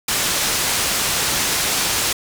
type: low-pass noise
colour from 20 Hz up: white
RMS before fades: -20 dBFS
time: 0.08-2.13 s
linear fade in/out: 5 ms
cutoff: 9000 Hz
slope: 12 dB/octave
effects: none